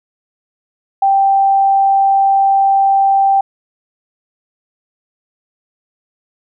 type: tone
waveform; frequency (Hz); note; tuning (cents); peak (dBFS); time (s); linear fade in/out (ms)
sine; 784; G5; 0; -8; 1.02-3.41; 5
effects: none